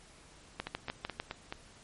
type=two click trains; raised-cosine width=0.3 ms; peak=-21 / -18 dBFS; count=5 / 5; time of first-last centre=0.67-1.525 / 0.6-1.2 s; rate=4.68 / 6.67 Hz; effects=pink hiss -57 dBFS RMS until 1.83 s + MP3 48 kbps